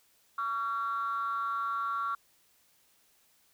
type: ring-modulated tone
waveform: triangle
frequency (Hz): 120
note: B2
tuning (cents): -49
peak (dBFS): -24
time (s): 0.38-2.15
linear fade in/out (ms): 5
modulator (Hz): 1250
effects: tanh soft clip ceiling -23 dBFS + white hiss -67 dBFS RMS until 3.53 s